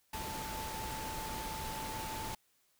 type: tone in noise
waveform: sine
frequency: 880 Hz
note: A5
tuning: in tune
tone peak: -42 dBFS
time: 0.13-2.35 s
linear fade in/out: 5 ms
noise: pink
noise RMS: -42 dBFS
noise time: 0.13-2.35 s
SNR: -3 dB
effects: white hiss -73 dBFS RMS until 2.79 s